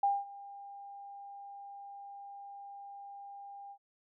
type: tone with ADSR envelope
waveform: sine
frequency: 801 Hz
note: G5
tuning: 37 cents sharp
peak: -24 dBFS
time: 0.03-3.78 s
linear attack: 5 ms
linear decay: 210 ms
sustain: -21 dB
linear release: 69 ms
effects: none